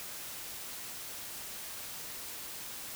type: noise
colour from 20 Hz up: white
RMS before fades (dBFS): -43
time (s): 0-2.95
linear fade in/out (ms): 0
effects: none